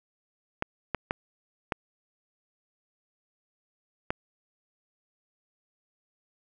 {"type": "clicks", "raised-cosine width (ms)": 0.5, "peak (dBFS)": -12, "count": 5, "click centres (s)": [0.624, 0.947, 1.109, 1.722, 4.105], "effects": []}